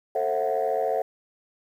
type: chord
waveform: sine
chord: F# half-diminished seventh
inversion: first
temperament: just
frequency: 444 / 532.8 / 666 / 740 Hz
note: A4 / C5 / E5 / F#5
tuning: +16 / +31 / +18 / 0 cents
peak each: -27 dBFS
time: 0.15-1.02 s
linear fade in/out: 5 ms
effects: tanh soft clip ceiling -16 dBFS + 9-bit